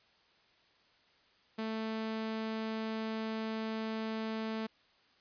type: tone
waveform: sawtooth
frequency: 220.9 Hz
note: A3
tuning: 7 cents sharp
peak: -31 dBFS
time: 1.58-4.67 s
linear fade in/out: 10 ms
effects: white hiss -67 dBFS RMS until 5.2 s + resampled to 11025 Hz